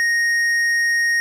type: tone with tanh clipping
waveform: triangle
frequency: 1865 Hz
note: A#6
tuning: in tune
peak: -17 dBFS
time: 0-1.2 s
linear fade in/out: 0 ms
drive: 13 dB
effects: none